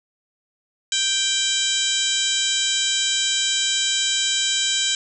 harmonic tone with a mistuned harmonic, 784 Hz, G5, in tune, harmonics 2 / 3 / 4 / 5 / 6 / 7 / 8 / 9 / 10, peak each -31 / -32 / -23 / -25 / -33 / -33 / -32 / -26 / -29 dBFS, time 0.92-4.95 s, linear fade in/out 2 ms, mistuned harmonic 6, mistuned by +51 cents, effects none

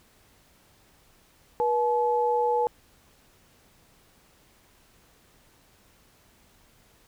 sine tone pair together, 482.1 / 859 Hz, B4 / A5, -42 / -42 cents, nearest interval minor seventh, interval 1000 cents, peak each -24 dBFS, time 1.6-2.67 s, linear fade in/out 0 ms, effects pink hiss -60 dBFS RMS until 7.07 s

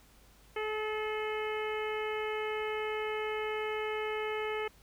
harmonic tone with a mistuned harmonic, 429.7 Hz, A4, 41 cents flat, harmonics 1 / 2 / 3 / 4 / 5 / 6 / 7, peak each -34 / -41 / -42 / -45 / -41 / -47 / -47 dBFS, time 0.56-4.68 s, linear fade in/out 5 ms, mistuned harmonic 4, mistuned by +17 cents, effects added 50 Hz sine -62 dBFS peak until 4.82 s + pink hiss -62 dBFS RMS until 4.82 s

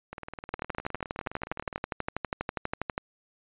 two click trains, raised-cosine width 0.5 ms, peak -14 / -23 dBFS, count 31 / 33, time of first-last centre 0.54-2.979 / 0.13-1.779 s, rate 12.3 / 19.4 Hz, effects resampled to 8000 Hz

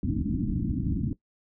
white low-pass noise, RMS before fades -28 dBFS, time 0.03-1.13 s, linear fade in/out 2 ms, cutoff 310 Hz, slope 96 dB/octave, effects noise-tail reverb RT60 0.1 s tail -17 dB re dry

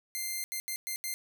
5% pulse tone bursts at uneven times, 2093 Hz, C7, in tune, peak -23 dBFS, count 5, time 0.15-0.44 / 0.52-0.6 / 0.68-0.76 / 0.87-0.96 / 1.04-1.14 s, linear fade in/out 0 ms, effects none

